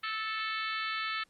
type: harmonic tone with a mistuned harmonic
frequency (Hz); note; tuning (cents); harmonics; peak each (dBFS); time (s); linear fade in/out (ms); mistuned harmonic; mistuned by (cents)
440; A4; 0; 3 / 4 / 5 / 6 / 7 / 8 / 9 / 10; -36 / -38 / -40 / -42 / -43 / -44 / -45 / -46; 0.03-1.24; 10; 3; -15
effects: pink hiss -69 dBFS RMS until 1.29 s + Opus 32 kbps